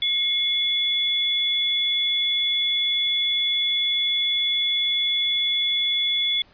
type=tone pair together; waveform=sine; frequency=2159 / 3427 Hz; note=C#7 / A7; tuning=-46 / -46 cents; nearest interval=minor sixth; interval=800 cents; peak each=-29 / -20 dBFS; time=0.02-6.42 s; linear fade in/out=2 ms; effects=pink hiss -55 dBFS RMS until 6.53 s + resampled to 11025 Hz